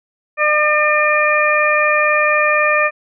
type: harmonic tone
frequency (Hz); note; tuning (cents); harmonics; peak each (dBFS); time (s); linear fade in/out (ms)
602; D5; +43; 1 / 2 / 3 / 4; -17 / -17 / -17 / -17; 0.37-2.91; 50
effects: none